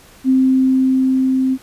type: tone with level ramp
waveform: sine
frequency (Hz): 261.6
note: C4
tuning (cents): 0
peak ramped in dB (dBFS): -9 to -13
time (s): 0.24-1.58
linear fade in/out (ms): 50
effects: pink hiss -45 dBFS RMS until 1.62 s + resampled to 32000 Hz